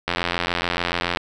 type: click train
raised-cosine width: 0.3 ms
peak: -5 dBFS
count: 96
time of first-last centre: 0.08-1.172 s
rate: 87 Hz
effects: none